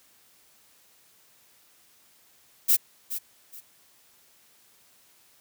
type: noise with echo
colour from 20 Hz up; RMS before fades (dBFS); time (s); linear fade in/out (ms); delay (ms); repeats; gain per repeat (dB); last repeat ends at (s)
violet; -19; 2.68-2.77; 20; 420; 2; -12; 3.61
effects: white hiss -60 dBFS RMS until 5.4 s + high-pass 60 Hz 12 dB/octave